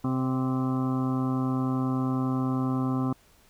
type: harmonic tone with a mistuned harmonic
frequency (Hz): 130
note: C3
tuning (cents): -11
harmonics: 1 / 2 / 3 / 4 / 5 / 6 / 8 / 9 / 10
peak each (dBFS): -29 / -26 / -40 / -43 / -45 / -40 / -39 / -41 / -43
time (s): 0.04-3.13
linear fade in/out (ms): 5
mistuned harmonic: 4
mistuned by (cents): +26
effects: pink hiss -60 dBFS RMS until 3.49 s